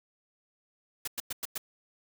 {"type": "noise bursts", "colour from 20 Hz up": "white", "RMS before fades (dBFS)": -34, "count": 5, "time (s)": [1.05, 1.58], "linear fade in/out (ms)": 5, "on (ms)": 26, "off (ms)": 100, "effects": []}